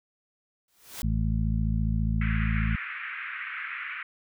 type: noise with exponential growth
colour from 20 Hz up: white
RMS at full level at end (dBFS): -34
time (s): 0.68-1.02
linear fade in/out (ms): 2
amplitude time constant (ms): 73
type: harmonic tone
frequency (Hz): 54.7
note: A1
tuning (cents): -9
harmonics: 1 / 2 / 3 / 4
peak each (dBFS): -26 / -29 / -31 / -32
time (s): 1.03-2.76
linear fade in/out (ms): 5
type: band-pass noise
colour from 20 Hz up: white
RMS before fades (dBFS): -36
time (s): 2.21-4.03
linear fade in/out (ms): 5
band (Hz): 1300 to 2400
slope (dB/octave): 48
effects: none